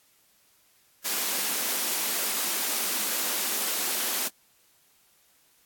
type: high-pass noise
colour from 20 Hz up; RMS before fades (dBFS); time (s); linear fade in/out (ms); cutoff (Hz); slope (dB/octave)
white; -28; 1.04-4.29; 20; 190; 96
effects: white hiss -63 dBFS RMS until 5.65 s + AAC 64 kbps